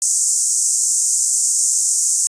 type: band-pass noise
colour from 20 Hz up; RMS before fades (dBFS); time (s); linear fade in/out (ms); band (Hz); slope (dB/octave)
white; -17; 0.02-2.27; 0; 6300 to 8900; 48
effects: resampled to 22050 Hz